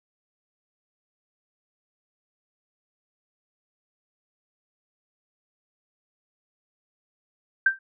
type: tone with exponential decay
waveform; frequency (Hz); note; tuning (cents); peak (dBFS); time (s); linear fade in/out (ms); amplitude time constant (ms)
sine; 1568; G6; 0; -12; 7.66-7.79; 5; 27
effects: none